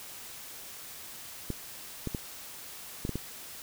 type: clicks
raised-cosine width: 3 ms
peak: -19 dBFS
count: 6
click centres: 1.503 / 2.073 / 2.148 / 3.051 / 3.093 / 3.156 s
effects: white hiss -45 dBFS RMS until 3.62 s